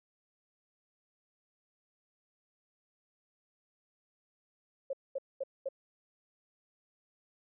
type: tone bursts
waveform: sine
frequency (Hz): 541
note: C#5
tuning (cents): -42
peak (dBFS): -32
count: 4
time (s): 4.9-5.688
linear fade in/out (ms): 5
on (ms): 32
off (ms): 220
effects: none